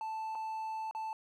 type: tone with dropouts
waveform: triangle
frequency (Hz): 880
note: A5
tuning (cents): 0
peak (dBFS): -34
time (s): 0.01-1.13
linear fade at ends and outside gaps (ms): 1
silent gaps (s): 0.351-0.354 / 0.911-0.949
effects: none